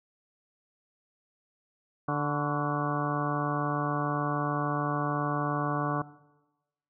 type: harmonic tone with a mistuned harmonic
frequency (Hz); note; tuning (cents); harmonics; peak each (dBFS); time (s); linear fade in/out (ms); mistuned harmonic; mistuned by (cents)
146.83; D3; 0; 1 / 2 / 3 / 4 / 5 / 6 / 7 / 8 / 9 / 10; -32 / -33 / -39 / -37 / -35 / -40 / -39 / -33 / -42 / -40; 2.08-6.02; 5; 8; -66
effects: noise-tail reverb RT60 1.0 s tail -18 dB re dry

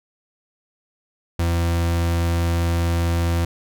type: tone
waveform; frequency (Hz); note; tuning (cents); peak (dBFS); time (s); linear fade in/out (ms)
40% pulse; 84.8; E2; +50; -17; 1.39-3.45; 5
effects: none

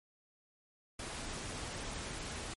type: noise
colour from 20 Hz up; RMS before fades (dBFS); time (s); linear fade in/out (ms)
pink; -42; 0.99-2.54; 5
effects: MP3 48 kbps

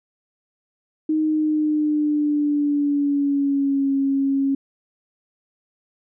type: tone with pitch glide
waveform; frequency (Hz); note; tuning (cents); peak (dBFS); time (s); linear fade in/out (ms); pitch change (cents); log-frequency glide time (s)
sine; 311.1 to 274; D#4 to C#4; 0 to -20; -17; 1.09-4.55; 5; -220; 1.2-3.93
effects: none

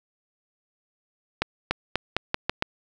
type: accelerating click train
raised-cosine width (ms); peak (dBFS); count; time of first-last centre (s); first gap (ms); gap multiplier
0.3; -6; 7; 1.42-2.624; 290; 0.85
effects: none

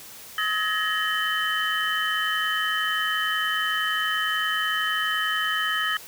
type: tone cluster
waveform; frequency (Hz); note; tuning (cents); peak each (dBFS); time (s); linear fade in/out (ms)
sine; 1276 / 1698 / 1869 / 3046; D#6 / G#6 / A#6 / F#7; +43 / +38 / +4 / +50; -28; 0.38-5.97; 2
effects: white hiss -43 dBFS RMS until 6.07 s

